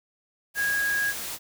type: tone in noise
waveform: sine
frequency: 1645 Hz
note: G#6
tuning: 17 cents flat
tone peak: -23 dBFS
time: 0.55-1.14 s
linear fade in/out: 50 ms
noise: white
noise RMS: -34 dBFS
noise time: 0.54-1.39 s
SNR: +8 dB
effects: none